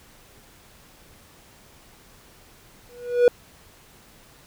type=tone with exponential growth; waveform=triangle; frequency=485.7 Hz; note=B4; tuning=29 cents flat; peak=-7 dBFS; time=2.89-3.28 s; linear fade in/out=1 ms; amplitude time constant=83 ms; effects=pink hiss -52 dBFS RMS until 4.46 s